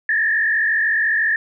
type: tone with frequency modulation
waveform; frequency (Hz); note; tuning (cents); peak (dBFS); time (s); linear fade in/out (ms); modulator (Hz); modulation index
sine; 1770; A6; +10; -15; 0.09-1.36; 2; 46; 1.7
effects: none